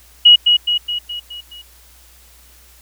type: tone with echo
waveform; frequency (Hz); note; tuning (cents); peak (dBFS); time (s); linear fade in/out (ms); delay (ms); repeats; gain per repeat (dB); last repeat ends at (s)
sine; 2905; F#7; -32; -3; 0.25-0.36; 10; 210; 6; -5; 1.62
effects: added 60 Hz sine -48 dBFS peak until 2.81 s + white hiss -48 dBFS RMS until 2.81 s